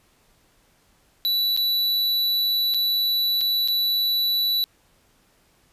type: tone with dropouts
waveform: square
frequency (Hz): 3951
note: B7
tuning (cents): 0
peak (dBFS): -20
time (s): 1.25-4.64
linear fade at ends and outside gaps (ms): 0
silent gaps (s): 1.565-1.574 / 2.739-2.745 / 3.408-3.413 / 3.676-3.684
effects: pink hiss -61 dBFS RMS until 5.72 s + resampled to 32000 Hz